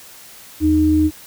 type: tone pair together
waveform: sine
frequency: 81.6 / 308.1 Hz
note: E2 / D#4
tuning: -17 / -17 cents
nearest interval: octave + major seventh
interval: 2300 cents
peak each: -19 / -12 dBFS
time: 0.6-1.11 s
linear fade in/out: 50 ms
effects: white hiss -41 dBFS RMS until 1.26 s